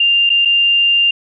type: tone with dropouts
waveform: sine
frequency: 2794 Hz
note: F7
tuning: in tune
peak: -9 dBFS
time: 0-1.11 s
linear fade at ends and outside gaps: 5 ms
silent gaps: 0.294-0.3 / 0.451-0.455 s
effects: none